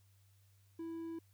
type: tone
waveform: triangle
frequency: 329.6 Hz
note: E4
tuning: in tune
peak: -39 dBFS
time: 0.79-1.19 s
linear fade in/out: 5 ms
effects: added 98 Hz sine -65 dBFS peak until 1.33 s + white hiss -75 dBFS RMS until 1.33 s